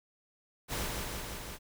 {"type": "noise with echo", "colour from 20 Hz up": "pink", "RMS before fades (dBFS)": -35, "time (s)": [0.68, 0.91], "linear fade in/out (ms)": 50, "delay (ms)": 170, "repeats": 4, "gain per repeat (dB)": -2, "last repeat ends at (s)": 1.59, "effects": []}